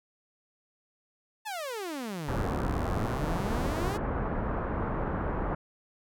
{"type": "exponential two-way sweep", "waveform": "sawtooth", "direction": "down then up", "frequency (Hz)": [901, 61.9, 434.5], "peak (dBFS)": -30, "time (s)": [1.45, 3.98], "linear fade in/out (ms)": 20, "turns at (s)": 2.64}
{"type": "low-pass noise", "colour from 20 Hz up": "pink", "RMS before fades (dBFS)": -31, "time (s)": [2.28, 5.55], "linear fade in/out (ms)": 5, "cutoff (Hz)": 1400, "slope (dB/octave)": 24}
{"effects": []}